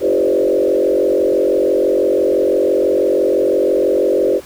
sine tone with frequency modulation, 453.5 Hz, A#4, 48 cents flat, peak -11 dBFS, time 0-4.41 s, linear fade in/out 50 ms, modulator 46 Hz, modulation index 2.6, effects pink hiss -40 dBFS RMS until 4.45 s

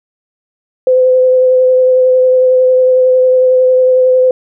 sine tone with vibrato, 511 Hz, C5, 41 cents flat, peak -5 dBFS, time 0.87-4.31 s, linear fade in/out 2 ms, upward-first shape sine, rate 11 Hz, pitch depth 13 cents each way, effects none

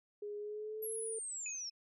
sine tone with pitch glide, 414.2 to 443.9 Hz, G#4 to A4, -5 to +15 cents, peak -40 dBFS, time 0.22-1.19 s, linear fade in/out 5 ms, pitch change +120 cents, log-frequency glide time 0.38-0.97 s
sine linear sweep, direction down, 11540 to 5274 Hz, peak -40 dBFS, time 0.82-1.7 s, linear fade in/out 10 ms
sine tone with exponential decay, 2527 Hz, D#7, 26 cents sharp, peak -40 dBFS, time 1.46-1.71 s, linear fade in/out 1 ms, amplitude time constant 53 ms
effects none

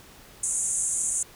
pink band-pass noise, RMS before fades -27 dBFS, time 0.43-1.23 s, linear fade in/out 5 ms, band 6600 to 10000 Hz, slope 96 dB/octave, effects pink hiss -50 dBFS RMS until 1.35 s

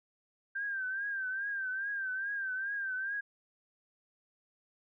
sine tone with vibrato, 1577 Hz, G6, 10 cents sharp, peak -33 dBFS, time 0.55-3.21 s, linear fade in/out 10 ms, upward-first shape triangle, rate 2.4 Hz, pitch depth 92 cents each way, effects none

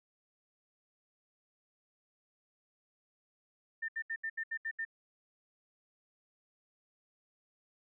sine tone bursts, 1800 Hz, A6, 39 cents sharp, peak -34 dBFS, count 8, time 3.82-4.851 s, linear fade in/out 10 ms, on 65 ms, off 73 ms, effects none

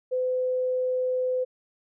sine tone, 508 Hz, B4, 49 cents sharp, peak -23 dBFS, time 0.11-1.45 s, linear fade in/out 20 ms, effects none

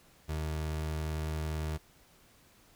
30% pulse tone, 77.78 Hz, D#2, in tune, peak -30 dBFS, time 0.28-1.78 s, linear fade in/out 20 ms, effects pink hiss -62 dBFS RMS until 2.75 s

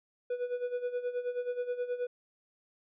triangle tone with tremolo, 491.1 Hz, B4, 10 cents flat, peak -27 dBFS, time 0.3-2.07 s, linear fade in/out 5 ms, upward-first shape sine, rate 9.4 Hz, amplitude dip 75%, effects resampled to 8000 Hz

